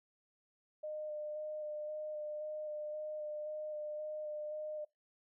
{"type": "tone with vibrato", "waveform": "sine", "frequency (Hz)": 607, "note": "D#5", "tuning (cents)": -43, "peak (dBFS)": -39, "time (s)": [0.83, 4.85], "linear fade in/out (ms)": 10, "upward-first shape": "square", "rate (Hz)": 1.9, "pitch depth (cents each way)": 12, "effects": ["noise-tail reverb RT60 0.2 s tail -23 dB re dry"]}